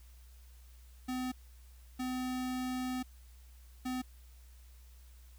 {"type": "tone bursts at uneven times", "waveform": "square", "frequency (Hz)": 254.4, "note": "C4", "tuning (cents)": -48, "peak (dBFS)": -35, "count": 3, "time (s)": [[1.08, 1.32], [1.99, 3.03], [3.85, 4.02]], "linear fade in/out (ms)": 10, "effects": ["added 61 Hz sine -53 dBFS peak until 5.38 s", "white hiss -66 dBFS RMS until 5.38 s"]}